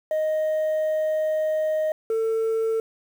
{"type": "tone pair in turn", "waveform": "sine", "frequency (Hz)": [622.3, 447.4], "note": ["D#5", "A4"], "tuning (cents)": [0, 29], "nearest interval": "tritone", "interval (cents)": 571, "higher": "first", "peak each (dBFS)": -18, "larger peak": "neither", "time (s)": [[0.11, 1.92], [2.1, 2.8]], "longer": "first", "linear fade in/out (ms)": 2, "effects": ["tanh soft clip ceiling -20 dBFS", "8-bit"]}